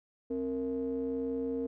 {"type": "ring-modulated tone", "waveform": "triangle", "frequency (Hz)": 98.7, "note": "G2", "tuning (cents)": 12, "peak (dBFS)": -26, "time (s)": [0.3, 1.67], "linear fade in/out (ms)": 10, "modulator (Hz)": 364, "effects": []}